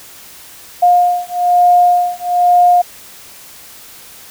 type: beating tone pair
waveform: sine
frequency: 710 / 711.1 Hz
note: F5 / F5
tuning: +28 / +31 cents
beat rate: 1.1 Hz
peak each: -11 dBFS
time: 0.82-2.82 s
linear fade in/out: 10 ms
effects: white hiss -37 dBFS RMS until 4.3 s